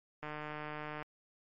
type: click train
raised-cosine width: 0.5 ms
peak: -27 dBFS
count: 121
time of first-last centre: 0.23-1.025 s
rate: 151 Hz
effects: MP3 48 kbps